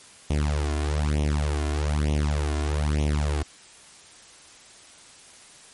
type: tone with flanger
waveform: sawtooth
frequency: 74.3 Hz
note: D2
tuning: 21 cents sharp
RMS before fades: -24 dBFS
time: 0.3-3.43 s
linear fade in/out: 5 ms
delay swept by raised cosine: 0.32 to 2.92 ms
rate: 1.1 Hz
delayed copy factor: +0.95
effects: white hiss -49 dBFS RMS until 5.73 s + MP3 48 kbps